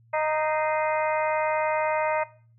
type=harmonic tone with a mistuned harmonic; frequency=309.8 Hz; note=D#4; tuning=7 cents flat; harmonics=2 / 3 / 4 / 5 / 6 / 7 / 8; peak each=-25 / -27 / -34 / -37 / -40 / -34 / -39 dBFS; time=0.13-2.24 s; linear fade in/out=10 ms; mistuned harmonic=7; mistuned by=-69 cents; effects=noise-tail reverb RT60 0.4 s tail -18 dB re dry + added 115 Hz sine -55 dBFS peak until 2.58 s